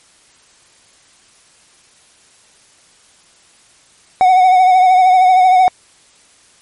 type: tone with vibrato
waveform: triangle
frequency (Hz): 741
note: F#5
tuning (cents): +2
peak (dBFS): -4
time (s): 4.21-5.68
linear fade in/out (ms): 0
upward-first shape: triangle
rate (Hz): 13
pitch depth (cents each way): 46
effects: white hiss -49 dBFS RMS until 6.61 s + MP3 48 kbps